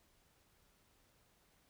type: silence
effects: pink hiss -72 dBFS RMS until 1.69 s